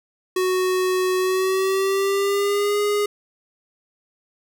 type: tone with pitch glide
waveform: square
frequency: 370 to 412.9 Hz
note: F#4 to G#4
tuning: 0 to -10 cents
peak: -19 dBFS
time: 0.36-3.06 s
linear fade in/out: 5 ms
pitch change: +190 cents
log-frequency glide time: 1.17-2.79 s
effects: none